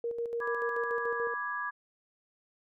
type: tone with tremolo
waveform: sine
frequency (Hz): 468.8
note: A#4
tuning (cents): +10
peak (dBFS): -30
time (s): 0.04-1.34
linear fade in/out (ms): 2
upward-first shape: square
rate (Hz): 6.9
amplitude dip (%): 50
type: chord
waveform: sine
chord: G# diminished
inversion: first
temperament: equal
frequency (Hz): 987.8 / 1174.7 / 1661.2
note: B5 / D6 / G#6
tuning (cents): 0 / 0 / 0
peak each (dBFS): -39 / -37 / -35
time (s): 0.4-1.71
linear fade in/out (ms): 20
effects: none